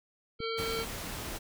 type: harmonic tone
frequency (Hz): 452.6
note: A4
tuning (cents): +49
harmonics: 1 / 3 / 5 / 7 / 9 / 10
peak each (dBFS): -34 / -39 / -41 / -42 / -44 / -44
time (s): 0.39-0.86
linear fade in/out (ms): 50
type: clicks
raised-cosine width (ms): 3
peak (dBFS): -28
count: 3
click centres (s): 0.404 / 0.6 / 0.791
type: noise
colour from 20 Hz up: pink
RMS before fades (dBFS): -39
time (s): 0.57-1.39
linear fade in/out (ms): 20
effects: none